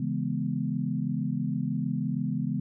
sine chord, C# minor seventh, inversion none, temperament equal, 138.59 / 164.81 / 207.7 / 246.9 Hz, C#3 / E3 / G#3 / B3, 0 / 0 / 0 / 0 cents, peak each -32 dBFS, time 0-2.6 s, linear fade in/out 5 ms, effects none

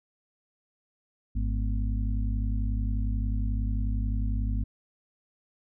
harmonic tone with a mistuned harmonic, 51.2 Hz, G#1, 24 cents flat, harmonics 1 / 2 / 4 / 5, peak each -26 / -32 / -38 / -40 dBFS, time 1.35-4.64 s, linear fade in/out 10 ms, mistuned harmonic 4, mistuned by +120 cents, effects none

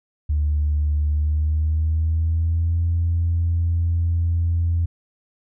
sine tone with pitch glide, 74.5 to 84.6 Hz, D2 to E2, +25 to +45 cents, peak -16 dBFS, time 0.29-4.86 s, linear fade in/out 10 ms, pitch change +220 cents, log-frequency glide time 1.06-2.83 s, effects tanh soft clip ceiling -13 dBFS

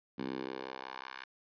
10% pulse tone with high-pass filter sweep, 65.41 Hz, C2, in tune, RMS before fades -42 dBFS, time 0.18-1.25 s, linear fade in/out 10 ms, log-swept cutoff 220 to 1500 Hz, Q 1.6, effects resampled to 11025 Hz

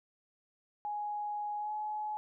sine tone with pitch glide, 833 to 848.1 Hz, G#5 to G#5, +5 to +36 cents, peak -34 dBFS, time 0.85-2.17 s, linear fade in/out 0 ms, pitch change +31 cents, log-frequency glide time 1.58-1.72 s, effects none

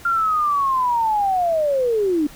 sine linear sweep, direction down, 1396.9 to 285 Hz, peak -16 dBFS, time 0.05-2.27 s, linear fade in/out 5 ms, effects pink hiss -43 dBFS RMS until 2.35 s

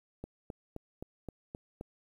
click train, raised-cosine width 2 ms, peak -27 dBFS, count 7, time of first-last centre 0.24-1.811 s, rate 3.82 Hz, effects 10-bit

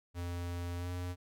square tone with pitch glide, 87.31 to 89.2 Hz, F2 to F2, 0 to +37 cents, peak -37 dBFS, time 0.14-1.16 s, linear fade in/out 50 ms, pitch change +37 cents, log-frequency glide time 0.77-0.89 s, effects none

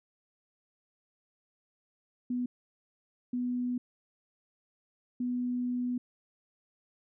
sine tone bursts at uneven times, 246.9 Hz, B3, in tune, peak -29 dBFS, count 3, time 2.3-2.46 / 3.33-3.78 / 5.2-5.98 s, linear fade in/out 5 ms, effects none

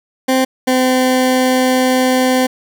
20% pulse tone pair in turn, 260.8 / 256.5 Hz, C4 / C4, -5 / -34 cents, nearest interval unison, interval 29 cents, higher first, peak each -6 dBFS, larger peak neither, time 0.28-0.45 / 0.67-2.47 s, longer second, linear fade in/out 10 ms, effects none

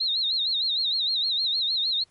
sine tone with vibrato, 3951 Hz, B7, in tune, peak -22 dBFS, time 0-2.04 s, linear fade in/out 10 ms, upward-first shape sine, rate 6.5 Hz, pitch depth 140 cents each way, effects pink hiss -64 dBFS RMS until 2.1 s + MP3 48 kbps

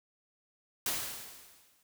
white noise with exponential decay, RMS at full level -31 dBFS, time 0.86-1.83 s, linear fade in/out 2 ms, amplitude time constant 210 ms, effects none

